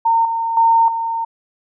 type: tone with level steps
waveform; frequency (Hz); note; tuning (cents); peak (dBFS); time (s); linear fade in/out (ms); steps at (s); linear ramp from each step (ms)
sine; 914; A#5; -34; -11 / -17 / -9 / -18; 0.05-1.25; 10; 0.25 / 0.57 / 0.88; 2
effects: none